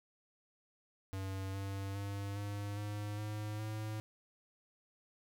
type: tone with pitch steps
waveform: square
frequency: 96.1 / 98.01 / 99.95 / 101.93 / 103.95 / 106.02 / 108.12 Hz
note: G2 / G2 / G2 / G#2 / G#2 / G#2 / A2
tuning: -34 / 0 / +34 / -32 / +2 / +36 / -30 cents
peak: -39 dBFS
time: 1.13-4 s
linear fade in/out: 0 ms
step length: 410 ms
effects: none